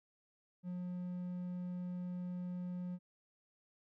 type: tone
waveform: triangle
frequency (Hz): 179.2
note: F3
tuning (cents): +45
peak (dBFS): -37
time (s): 0.63-2.99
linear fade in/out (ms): 50
effects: none